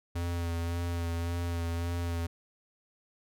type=tone with vibrato; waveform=square; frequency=85.3 Hz; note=F2; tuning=40 cents flat; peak=-31 dBFS; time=0.15-2.27 s; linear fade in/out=10 ms; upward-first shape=sine; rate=1.8 Hz; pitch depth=22 cents each way; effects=none

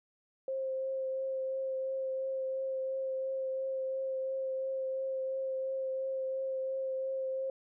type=tone with vibrato; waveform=sine; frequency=529 Hz; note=C5; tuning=19 cents sharp; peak=-32 dBFS; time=0.48-7.5 s; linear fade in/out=2 ms; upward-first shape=triangle; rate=2.9 Hz; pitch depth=14 cents each way; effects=none

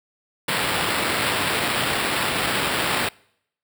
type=noise with sample-and-hold; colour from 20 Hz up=white; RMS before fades=-23 dBFS; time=0.48-3.09 s; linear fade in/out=5 ms; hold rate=6300 Hz; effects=noise-tail reverb RT60 0.7 s tail -25 dB re dry + high-pass 80 Hz 12 dB/octave

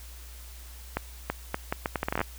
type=accelerating click train; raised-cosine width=0.5 ms; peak=-12 dBFS; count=14; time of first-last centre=0.97-2.214 s; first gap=330 ms; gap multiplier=0.74; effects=added 60 Hz sine -43 dBFS peak until 2.38 s + white hiss -50 dBFS RMS until 2.38 s

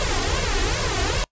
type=noise with flanger; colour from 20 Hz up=pink; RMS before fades=-22 dBFS; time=0-1.24 s; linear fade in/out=0 ms; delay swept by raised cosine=1.8 to 2.75 ms; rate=2.5 Hz; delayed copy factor=+0.9; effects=noise-tail reverb RT60 0.1 s tail -25 dB re dry + resampled to 16000 Hz

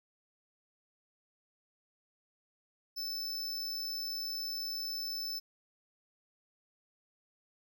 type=tone; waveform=square; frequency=5274 Hz; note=E8; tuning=in tune; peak=-36 dBFS; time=2.96-5.4 s; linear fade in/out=20 ms; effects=none

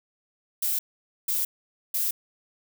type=noise bursts; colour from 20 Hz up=violet; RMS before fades=-26 dBFS; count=3; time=0.62-2.11 s; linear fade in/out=5 ms; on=170 ms; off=490 ms; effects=none

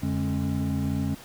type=tone cluster; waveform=triangle; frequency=87.9 / 144.6 / 209 / 271.3 Hz; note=F2 / D3 / G#3 / C#4; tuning=+12 / -27 / +11 / -37 cents; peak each=-28 dBFS; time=0.02-1.15 s; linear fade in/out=10 ms; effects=pink hiss -46 dBFS RMS until 1.24 s

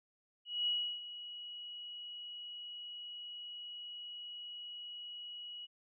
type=tone with ADSR envelope; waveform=sine; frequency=2915 Hz; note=F#7; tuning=26 cents flat; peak=-30 dBFS; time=0.45-5.67 s; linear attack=220 ms; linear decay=330 ms; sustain=-14 dB; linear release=27 ms; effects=none

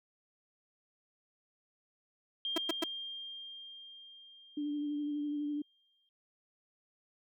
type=tone with exponential decay; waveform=sine; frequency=3200 Hz; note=G7; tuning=35 cents sharp; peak=-33 dBFS; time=2.45-6.09 s; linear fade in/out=1 ms; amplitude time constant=790 ms
type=tone bursts; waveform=sawtooth; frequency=329.6 Hz; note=E4; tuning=in tune; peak=-25 dBFS; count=3; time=2.56-2.84 s; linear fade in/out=5 ms; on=20 ms; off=110 ms
type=tone with vibrato; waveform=sine; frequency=293.7 Hz; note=D4; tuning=in tune; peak=-33 dBFS; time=4.57-5.62 s; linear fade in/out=5 ms; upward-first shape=sine; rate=12 Hz; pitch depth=22 cents each way
effects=none

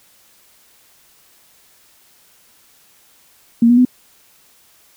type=tone with pitch steps; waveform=sine; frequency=233.1 / 241.7 / 250.7 Hz; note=A#3 / B3 / B3; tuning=0 / -37 / +26 cents; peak=-7 dBFS; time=3.62-3.851 s; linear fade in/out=5 ms; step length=77 ms; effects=white hiss -52 dBFS RMS until 4.96 s

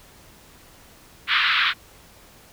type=band-pass noise; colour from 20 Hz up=pink; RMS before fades=-20 dBFS; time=1.27-1.74 s; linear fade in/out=50 ms; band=1200 to 3900 Hz; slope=48 dB/octave; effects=pink hiss -50 dBFS RMS until 2.52 s

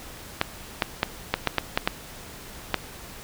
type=clicks; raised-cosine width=0.3 ms; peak=-4 dBFS; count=9; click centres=0.414 / 0.822 / 1.031 / 1.34 / 1.473 / 1.583 / 1.775 / 1.875 / 2.743 s; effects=pink hiss -42 dBFS RMS until 3.23 s

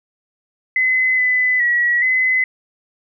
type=tone with pitch steps; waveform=sine; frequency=2032 / 2006 / 1923 / 2030 Hz; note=B6 / B6 / B6 / B6; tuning=+49 / +26 / -47 / +47 cents; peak=-13 dBFS; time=0.76-2.44 s; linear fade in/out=2 ms; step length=420 ms; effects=none

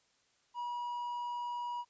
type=tone; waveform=triangle; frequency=965 Hz; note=B5; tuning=40 cents flat; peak=-34 dBFS; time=0.54-1.85 s; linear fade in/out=50 ms; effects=white hiss -72 dBFS RMS until 1.89 s + resampled to 16000 Hz

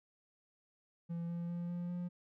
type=tone with pitch steps; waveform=triangle; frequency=169.4 / 171.17 / 172.96 / 174.77 / 176.59 Hz; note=E3 / F3 / F3 / F3 / F3; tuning=+48 / -34 / -16 / +2 / +19 cents; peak=-35 dBFS; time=1.09-2.09 s; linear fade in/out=20 ms; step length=200 ms; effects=none

